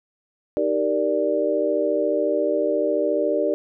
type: chord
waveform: sine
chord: Eb major seventh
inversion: none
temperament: equal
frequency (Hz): 311.1 / 392 / 466.2 / 587.3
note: Eb4 / G4 / Bb4 / D5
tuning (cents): 0 / 0 / 0 / 0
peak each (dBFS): -26 / -25 / -25 / -22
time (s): 0.57-3.54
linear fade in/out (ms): 0
effects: none